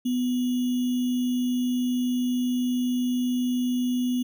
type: tone with sample-and-hold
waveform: sine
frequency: 248.7 Hz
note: B3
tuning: 12 cents sharp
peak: -22 dBFS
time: 0.05-4.23 s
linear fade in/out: 10 ms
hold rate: 3150 Hz
effects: none